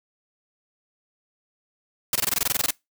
white noise bursts, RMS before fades -22 dBFS, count 13, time 2.13-2.707 s, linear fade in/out 2 ms, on 25 ms, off 21 ms, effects noise-tail reverb RT60 0.2 s tail -24 dB re dry

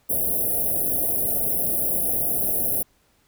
white band-stop noise, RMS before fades -23 dBFS, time 0.09-2.83 s, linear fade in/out 10 ms, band 740 to 10000 Hz, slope 96 dB/octave, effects pink hiss -63 dBFS RMS until 3.27 s

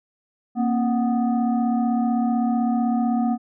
sine tone with frequency modulation, 233.1 Hz, A#3, in tune, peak -18 dBFS, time 0.55-3.38 s, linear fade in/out 50 ms, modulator 502 Hz, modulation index 0.83, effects none

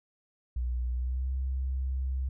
sine tone with pitch glide, 61.1 to 65.49 Hz, B1 to C2, -18 to +2 cents, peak -28 dBFS, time 0.56-2.29 s, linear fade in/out 5 ms, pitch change +120 cents, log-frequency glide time 0.91-1.32 s, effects none

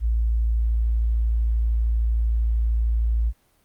sine tone, 56.5 Hz, A1, 47 cents sharp, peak -18 dBFS, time 0-3.33 s, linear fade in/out 50 ms, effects pink hiss -63 dBFS RMS until 3.64 s + Opus 32 kbps

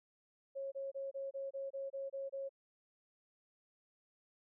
sine tone bursts, 546 Hz, C#5, 26 cents flat, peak -39 dBFS, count 10, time 0.55-2.493 s, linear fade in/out 20 ms, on 170 ms, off 27 ms, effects none

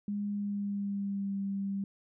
sine tone with pitch glide, 204.5 to 197.19 Hz, G#3 to G3, -26 to +10 cents, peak -31 dBFS, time 0.08-1.84 s, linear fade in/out 2 ms, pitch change -64 cents, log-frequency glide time 0.29-1.36 s, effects none

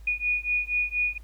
sine beating tone pair, 2457 / 2461.2 Hz, D#7 / D#7, -22 / -19 cents, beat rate 4.2 Hz, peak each -27 dBFS, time 0.07-1.18 s, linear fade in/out 5 ms, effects added 53 Hz sine -42 dBFS peak until 1.23 s + pink hiss -62 dBFS RMS until 1.23 s

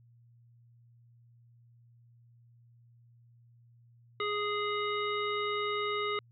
harmonic tone, 415.3 Hz, G#4, in tune, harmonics 1 / 3 / 5 / 7 / 9, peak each -34 / -34 / -38 / -43 / -41 dBFS, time 4.2-6.19 s, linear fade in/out 2 ms, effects added 118 Hz sine -58 dBFS peak until 6.31 s

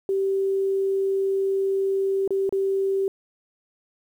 sine tone with dropouts, 388.8 Hz, G4, 14 cents flat, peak -20 dBFS, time 0.09-3.08 s, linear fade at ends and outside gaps 1 ms, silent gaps 2.277-2.306 / 2.493-2.525 s, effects 9-bit

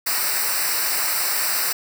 white noise with comb filter, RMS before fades -22 dBFS, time 0.06-1.73 s, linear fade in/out 10 ms, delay 0.3 ms, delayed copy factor -0.9, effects none

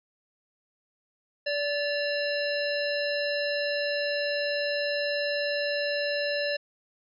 harmonic tone with a mistuned harmonic, 580 Hz, D5, 22 cents flat, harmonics 1 / 3 / 5 / 7 / 9, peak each -28 / -33 / -35 / -36 / -38 dBFS, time 1.46-6.57 s, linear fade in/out 10 ms, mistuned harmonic 5, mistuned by -86 cents, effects none

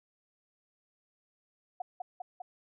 sine tone with echo, 730 Hz, F#5, 24 cents flat, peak -32 dBFS, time 1.8-1.82 s, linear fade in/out 5 ms, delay 200 ms, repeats 3, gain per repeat -2 dB, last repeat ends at 2.42 s, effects none

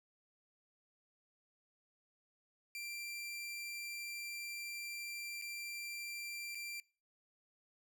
sawtooth tone with dropouts, 2361 Hz, D7, 9 cents sharp, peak -39 dBFS, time 2.75-6.8 s, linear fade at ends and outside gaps 1 ms, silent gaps 5.415-5.421 / 6.548-6.553 s, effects noise-tail reverb RT60 0.4 s tail -25 dB re dry

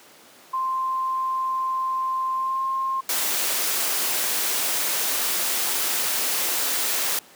sine tone with pitch glide, 1046.5 to 1062.3 Hz, C6 to C6, 0 to +26 cents, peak -22 dBFS, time 0.53-3.01 s, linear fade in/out 10 ms, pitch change +26 cents, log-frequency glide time 2.34-2.64 s
white noise, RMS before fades -24 dBFS, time 3.09-7.19 s, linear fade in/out 2 ms
effects pink hiss -49 dBFS RMS until 7.35 s + high-pass 300 Hz 12 dB/octave

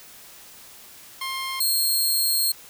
15% pulse tone pair in turn, 1062 / 4236 Hz, C6 / C8, +25 / +21 cents, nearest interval 2 octaves, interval 2396 cents, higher second, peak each -21 / -13 dBFS, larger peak second, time 1.21-1.6 / 1.6-2.52 s, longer second, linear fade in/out 5 ms, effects white hiss -46 dBFS RMS until 2.69 s

